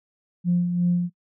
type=tone with tremolo; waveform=sine; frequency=175.8 Hz; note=F3; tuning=12 cents sharp; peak=-16 dBFS; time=0.44-1.1 s; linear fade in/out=50 ms; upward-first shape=sine; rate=2.8 Hz; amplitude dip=50%; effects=noise-tail reverb RT60 0.1 s tail -24 dB re dry + tanh soft clip ceiling -12 dBFS